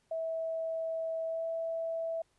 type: tone with pitch glide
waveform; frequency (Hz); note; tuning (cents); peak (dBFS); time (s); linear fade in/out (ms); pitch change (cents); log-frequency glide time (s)
sine; 651 to 657.4; E5 to E5; -22 to -5; -32; 0.11-2.22; 5; +17; 1.26-1.45
effects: pink hiss -73 dBFS RMS until 2.38 s + resampled to 24000 Hz